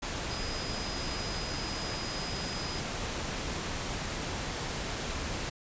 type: tone in noise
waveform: sine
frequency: 4978 Hz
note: D#8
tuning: in tune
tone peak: -40 dBFS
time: 0.3-2.8 s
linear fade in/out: 10 ms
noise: pink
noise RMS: -35 dBFS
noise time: 0.02-5.5 s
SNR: -8 dB
effects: resampled to 16000 Hz